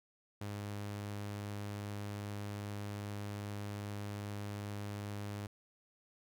sawtooth tone, 102.5 Hz, G#2, 22 cents flat, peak -36 dBFS, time 0.41-5.47 s, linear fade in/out 5 ms, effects none

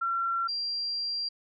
sine tone pair in turn, 1362 / 4745 Hz, F6 / D8, -44 / +17 cents, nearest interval octave + minor seventh, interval 2161 cents, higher second, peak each -26 / -29 dBFS, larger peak first, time 0.01-0.48 / 0.48-1.29 s, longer second, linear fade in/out 10 ms, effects none

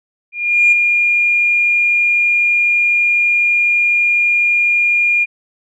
sine tone with ADSR envelope, 2416 Hz, D7, 48 cents sharp, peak -5 dBFS, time 0.32-5.26 s, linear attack 400 ms, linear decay 14 ms, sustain -5 dB, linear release 32 ms, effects tanh soft clip ceiling -2 dBFS

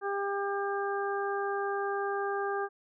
harmonic tone, 399.4 Hz, G4, 32 cents sharp, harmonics 1 / 2 / 3 / 4, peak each -32 / -35 / -37 / -38 dBFS, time 0.01-2.69 s, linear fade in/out 50 ms, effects none

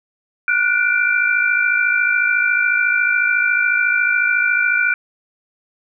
sine tone cluster, 1441 / 1495 / 2355 Hz, F#6 / F#6 / D7, -46 / +17 / +4 cents, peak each -18 dBFS, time 0.48-4.94 s, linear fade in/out 2 ms, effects none

